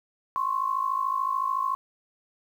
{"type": "tone pair together", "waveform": "sine", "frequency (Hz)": [1046.5, 1100.2], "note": ["C6", "C#6"], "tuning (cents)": [0, -13], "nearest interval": "minor second", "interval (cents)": 87, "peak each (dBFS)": -27, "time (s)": [0.36, 1.75], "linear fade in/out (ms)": 0, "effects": ["9-bit"]}